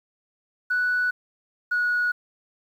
sine tone pair in turn, 1480 / 1458.8 Hz, F#6 / F#6, 0 / -25 cents, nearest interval unison, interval 25 cents, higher first, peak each -19 dBFS, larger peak neither, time 0.7-1.11 / 1.71-2.12 s, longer neither, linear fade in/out 10 ms, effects tanh soft clip ceiling -17 dBFS + 9-bit

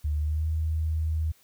sine tone with pitch glide, 74.7 to 79.05 Hz, D2 to D#2, +30 to +28 cents, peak -24 dBFS, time 0.04-1.32 s, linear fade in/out 10 ms, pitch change +98 cents, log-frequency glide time 0.19-0.47 s, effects white hiss -61 dBFS RMS until 1.43 s

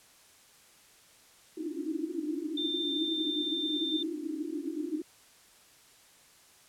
pink band-pass noise, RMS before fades -35 dBFS, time 1.57-5.02 s, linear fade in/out 5 ms, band 290 to 340 Hz, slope 96 dB/octave
sine tone, 3587 Hz, A7, 33 cents sharp, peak -31 dBFS, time 2.57-4.03 s, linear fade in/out 5 ms
effects white hiss -59 dBFS RMS until 6.68 s + low-pass 11000 Hz 12 dB/octave

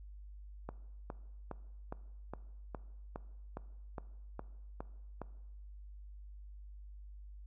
click train, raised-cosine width 1 ms, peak -27 dBFS, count 12, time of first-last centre 0.69-5.217 s, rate 2.43 Hz, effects noise-tail reverb RT60 1.0 s tail -18 dB re dry + added 50 Hz sine -48 dBFS peak until 7.46 s

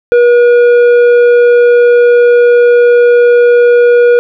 triangle tone with tanh clipping, 481.4 Hz, B4, 44 cents flat, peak -4 dBFS, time 0.12-4.19 s, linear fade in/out 0 ms, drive 12 dB, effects none

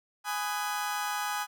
35% pulse chord, G# minor seventh, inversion none, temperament just, 830.6 / 996.7 / 1245.9 / 1495.1 Hz, G#5 / B5 / D#6 / F#6, 0 / +16 / +2 / +18 cents, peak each -32 / -37 / -34 / -37 dBFS, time 0.24-1.47 s, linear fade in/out 50 ms, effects none

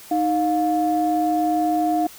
sine tone pair together, 311.1 / 709.8 Hz, D#4 / F5, 0 / +28 cents, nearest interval octave + major second, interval 1428 cents, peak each -20 / -19 dBFS, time 0.11-2.07 s, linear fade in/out 5 ms, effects tanh soft clip ceiling -10 dBFS + white hiss -43 dBFS RMS until 2.18 s

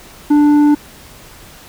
sine tone with tanh clipping, 294.4 Hz, D4, 4 cents sharp, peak -8 dBFS, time 0.3-0.75 s, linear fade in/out 10 ms, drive 7 dB, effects pink hiss -39 dBFS RMS until 1.68 s

